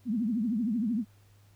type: tone with vibrato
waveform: sine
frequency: 225.7 Hz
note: A3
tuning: 44 cents sharp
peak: -26 dBFS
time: 0.05-1.05 s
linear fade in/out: 50 ms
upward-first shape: triangle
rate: 13 Hz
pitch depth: 240 cents each way
effects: added 101 Hz sine -57 dBFS peak until 1.55 s + pink hiss -66 dBFS RMS until 1.55 s